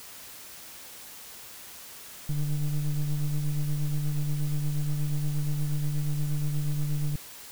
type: ring-modulated tone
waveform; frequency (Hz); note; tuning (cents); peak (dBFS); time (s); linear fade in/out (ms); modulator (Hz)
triangle; 75.8; D#2; -45; -19; 2.29-7.16; 5; 71.6
effects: white hiss -45 dBFS RMS until 7.51 s